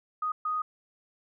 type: tone bursts at uneven times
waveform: sine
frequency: 1244.5 Hz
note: D#6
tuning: in tune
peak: -27 dBFS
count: 2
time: 0.22-0.32 / 0.45-0.62 s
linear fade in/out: 5 ms
effects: none